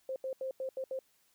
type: tone bursts at uneven times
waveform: sine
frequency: 526 Hz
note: C5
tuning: 9 cents sharp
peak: -34 dBFS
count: 6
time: 0.09-0.16 / 0.24-0.33 / 0.41-0.51 / 0.6-0.69 / 0.77-0.84 / 0.91-0.99 s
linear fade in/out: 2 ms
effects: white hiss -71 dBFS RMS until 1.34 s